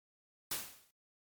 white noise with exponential decay, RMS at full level -34 dBFS, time 0.51-0.91 s, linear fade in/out 5 ms, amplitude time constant 86 ms, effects MP3 96 kbps

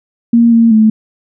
sine tone with pitch steps, 233.6 / 229.7 / 218.1 Hz, A#3 / A#3 / A3, +4 / -25 / -15 cents, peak -4 dBFS, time 0.33-0.9 s, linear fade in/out 5 ms, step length 190 ms, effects none

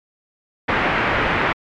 white low-pass noise, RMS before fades -19 dBFS, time 0.68-1.53 s, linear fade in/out 10 ms, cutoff 2200 Hz, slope 24 dB/octave, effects MP3 96 kbps

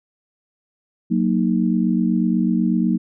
sine chord, D# minor, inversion first, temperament equal, 185 / 233.1 / 311.1 Hz, F#3 / A#3 / D#4, 0 / 0 / 0 cents, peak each -19 / -19 / -23 dBFS, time 1.1-2.98 s, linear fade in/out 20 ms, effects none

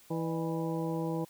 harmonic tone with a mistuned harmonic, 163.8 Hz, E3, 11 cents flat, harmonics 1 / 2 / 3 / 4 / 5 / 6, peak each -34 / -35 / -37 / -44 / -43 / -44 dBFS, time 0.1-1.25 s, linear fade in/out 10 ms, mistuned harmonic 4, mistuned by -130 cents, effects white hiss -59 dBFS RMS until 1.29 s

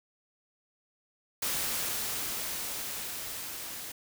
white noise with level ramp, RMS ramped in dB -31 to -41 dBFS, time 1.42-3.92 s, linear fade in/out 5 ms, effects none

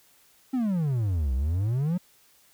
triangle exponential two-way sweep, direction down then up, 270.4 to 61.7 to 186.5 Hz, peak -21 dBFS, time 0.53-1.98 s, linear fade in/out 10 ms, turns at 1.34 s, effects white hiss -60 dBFS RMS until 2.53 s

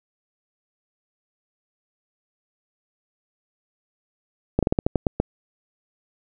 slowing click train, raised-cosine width 2 ms, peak -5 dBFS, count 9, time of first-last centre 4.59-5.2 s, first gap 37 ms, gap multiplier 1.2, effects none

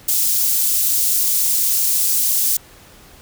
white high-pass noise, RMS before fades -17 dBFS, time 0.08-2.57 s, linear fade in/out 5 ms, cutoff 6400 Hz, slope 12 dB/octave, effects pink hiss -45 dBFS RMS until 3.21 s

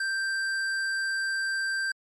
triangle tone with hard clipping, 1571 Hz, G6, 3 cents sharp, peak -28 dBFS, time 0-1.92 s, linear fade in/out 5 ms, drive 15 dB, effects MP3 48 kbps

